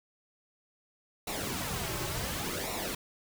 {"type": "noise with flanger", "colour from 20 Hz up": "pink", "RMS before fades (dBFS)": -35, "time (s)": [1.27, 2.95], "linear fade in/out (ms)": 5, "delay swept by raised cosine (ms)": [0.62, 4.22], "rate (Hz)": 0.69, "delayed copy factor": -0.65, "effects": []}